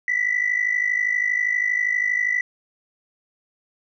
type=tone pair together; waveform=sine; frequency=1949.5 / 2002 Hz; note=B6 / B6; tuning=-23 / +23 cents; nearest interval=unison; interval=46 cents; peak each=-21 dBFS; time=0.08-2.41 s; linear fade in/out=2 ms; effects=tanh soft clip ceiling -13 dBFS